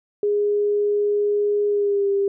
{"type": "tone with pitch glide", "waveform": "sine", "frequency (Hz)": [412.5, 397.8], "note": ["G#4", "G4"], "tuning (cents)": [-12, 25], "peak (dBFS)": -17, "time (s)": [0.23, 2.28], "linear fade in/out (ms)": 2, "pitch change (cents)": -63, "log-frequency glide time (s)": [1.68, 2.09], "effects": []}